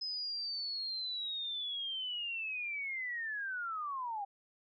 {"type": "linear sweep", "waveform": "sine", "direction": "down", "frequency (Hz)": [5100, 780], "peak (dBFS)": -36, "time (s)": [0.01, 4.25], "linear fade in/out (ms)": 10, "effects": []}